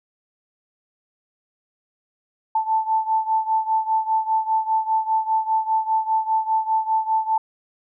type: beating tone pair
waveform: sine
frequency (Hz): 880 / 885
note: A5 / A5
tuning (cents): 0 / +10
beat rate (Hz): 5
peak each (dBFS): -20 / -23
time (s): 2.55-7.38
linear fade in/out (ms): 5
effects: none